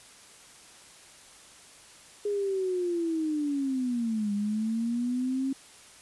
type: linear two-way sweep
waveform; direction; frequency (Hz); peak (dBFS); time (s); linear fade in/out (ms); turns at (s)
sine; down then up; 415.3 to 202 to 271.2; -26; 2.25-5.53; 5; 4.33
effects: white hiss -52 dBFS RMS until 6.01 s + resampled to 24000 Hz